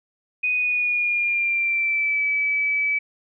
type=tone with pitch glide; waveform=sine; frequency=2489 to 2296 Hz; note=D#7 to D7; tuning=0 to -40 cents; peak=-19 dBFS; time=0.43-2.99 s; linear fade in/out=10 ms; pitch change=-140 cents; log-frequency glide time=0.55-2.24 s; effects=none